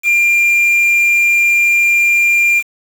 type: tone with quantisation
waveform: triangle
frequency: 2391 Hz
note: D7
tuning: 30 cents sharp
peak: -7 dBFS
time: 0.03-2.63 s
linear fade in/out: 50 ms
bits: 5
effects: none